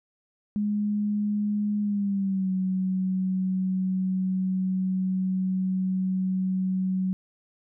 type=tone with pitch glide; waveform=sine; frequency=207.7 to 187.19 Hz; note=G#3 to F#3; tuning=0 to +20 cents; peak=-23 dBFS; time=0.56-7.13 s; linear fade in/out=0 ms; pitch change=-180 cents; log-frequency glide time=1.81-2.51 s; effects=none